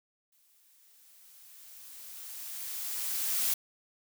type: noise with exponential growth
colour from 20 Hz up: blue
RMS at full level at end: -28 dBFS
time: 0.32-3.54 s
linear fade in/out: 5 ms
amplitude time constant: 700 ms
effects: none